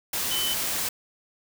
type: tone in noise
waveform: sine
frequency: 3037 Hz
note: F#7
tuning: 44 cents sharp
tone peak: -27 dBFS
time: 0.31-0.54 s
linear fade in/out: 5 ms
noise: white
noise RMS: -28 dBFS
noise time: 0.13-0.89 s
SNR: -2 dB
effects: none